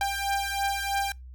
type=beating tone pair; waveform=sawtooth; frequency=792 / 795.1 Hz; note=G5 / G5; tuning=+18 / +24 cents; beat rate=3.1 Hz; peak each=-25 / -26 dBFS; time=0.01-1.12 s; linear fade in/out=2 ms; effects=noise-tail reverb RT60 0.2 s tail -26 dB re dry + added 63 Hz sine -41 dBFS peak until 1.34 s